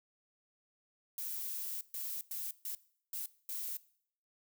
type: noise bursts at uneven times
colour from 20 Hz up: violet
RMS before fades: -40 dBFS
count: 6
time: 1.18-1.81 / 1.94-2.21 / 2.31-2.51 / 2.65-2.75 / 3.13-3.26 / 3.49-3.77 s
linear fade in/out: 2 ms
effects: noise-tail reverb RT60 0.6 s tail -20 dB re dry